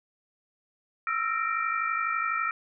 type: tone cluster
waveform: sine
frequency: 1307 / 1359 / 1852 / 2353 Hz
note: E6 / F6 / A#6 / D7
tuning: -15 / -48 / -12 / +3 cents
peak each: -30 / -30 / -34 / -33 dBFS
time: 1.07-2.51 s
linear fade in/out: 2 ms
effects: none